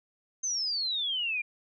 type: exponential sweep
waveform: sine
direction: down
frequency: 6330 to 2362 Hz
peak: -28 dBFS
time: 0.43-1.42 s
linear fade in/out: 10 ms
effects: none